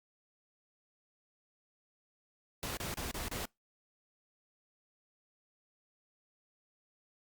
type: noise bursts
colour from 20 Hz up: pink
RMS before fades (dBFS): -39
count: 5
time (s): 2.63-3.454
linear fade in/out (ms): 0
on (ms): 140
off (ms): 31
effects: noise-tail reverb RT60 0.2 s tail -26 dB re dry + Opus 48 kbps